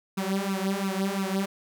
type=tone with flanger; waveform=sawtooth; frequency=194.1 Hz; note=G3; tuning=17 cents flat; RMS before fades=-28 dBFS; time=0.17-1.46 s; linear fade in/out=10 ms; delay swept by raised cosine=0.75 to 4.95 ms; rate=2.9 Hz; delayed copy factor=+0.85; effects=none